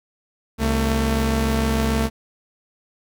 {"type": "tone pair together", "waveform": "sawtooth", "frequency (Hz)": [66.81, 224.2], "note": ["C2", "A3"], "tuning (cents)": [37, 33], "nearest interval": "octave + major sixth", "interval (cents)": 2096, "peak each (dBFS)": -17, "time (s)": [0.58, 2.1], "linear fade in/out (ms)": 50, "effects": []}